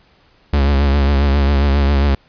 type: tone with vibrato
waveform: 45% pulse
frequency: 70.2 Hz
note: C#2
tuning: 22 cents sharp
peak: -11 dBFS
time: 0.53-2.15 s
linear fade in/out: 5 ms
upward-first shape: triangle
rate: 7.4 Hz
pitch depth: 68 cents each way
effects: pink hiss -53 dBFS RMS until 2.28 s + resampled to 11025 Hz